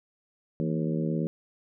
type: harmonic tone with a mistuned harmonic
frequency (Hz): 77.78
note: D#2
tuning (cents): 0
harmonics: 2 / 3 / 4 / 5 / 6 / 7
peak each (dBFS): -28 / -32 / -34 / -36 / -38 / -39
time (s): 0.6-1.27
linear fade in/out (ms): 0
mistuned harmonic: 2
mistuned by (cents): +91
effects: none